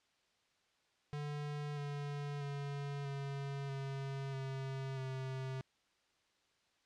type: tone with pitch steps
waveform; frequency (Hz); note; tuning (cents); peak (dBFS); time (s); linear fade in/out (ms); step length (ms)
square; 146.83 / 144.22 / 141.66 / 139.15 / 136.68 / 134.26 / 131.87; D3 / D3 / C#3 / C#3 / C#3 / C3 / C3; 0 / -31 / +38 / +7 / -24 / +45 / +14; -40; 1.13-5.61; 0; 640
effects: white hiss -75 dBFS RMS until 6.85 s + low-pass 5000 Hz 12 dB/octave